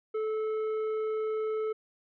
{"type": "tone with tanh clipping", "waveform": "triangle", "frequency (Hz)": 435, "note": "A4", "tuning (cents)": -20, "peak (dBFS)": -30, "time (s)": [0.14, 1.73], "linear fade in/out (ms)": 10, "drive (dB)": 12, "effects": []}